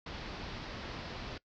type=low-pass noise; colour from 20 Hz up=pink; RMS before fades=-43 dBFS; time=0.06-1.38 s; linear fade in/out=5 ms; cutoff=5200 Hz; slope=48 dB/octave; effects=noise-tail reverb RT60 0.1 s tail -21 dB re dry